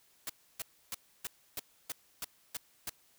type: noise bursts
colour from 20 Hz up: white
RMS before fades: -38 dBFS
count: 9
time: 0.27-2.895 s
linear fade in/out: 2 ms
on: 25 ms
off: 300 ms
effects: white hiss -67 dBFS RMS until 3.18 s